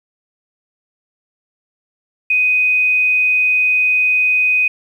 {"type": "tone", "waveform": "sine", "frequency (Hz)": 2500, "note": "D#7", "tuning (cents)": 8, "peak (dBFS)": -11, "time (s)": [2.3, 4.68], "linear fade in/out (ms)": 5, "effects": ["8-bit"]}